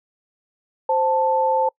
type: tone pair together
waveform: sine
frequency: 523.3 / 881.6 Hz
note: C5 / A5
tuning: 0 / +3 cents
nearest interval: major sixth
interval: 903 cents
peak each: -20 / -18 dBFS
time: 0.89-1.69 s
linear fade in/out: 5 ms
effects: noise-tail reverb RT60 0.1 s tail -26 dB re dry